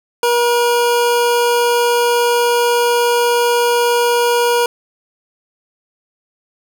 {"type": "tone", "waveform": "25% pulse", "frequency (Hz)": 478.2, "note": "A#4", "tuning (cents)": 44, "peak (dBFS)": -8, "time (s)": [0.23, 4.66], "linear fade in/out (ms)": 2, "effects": []}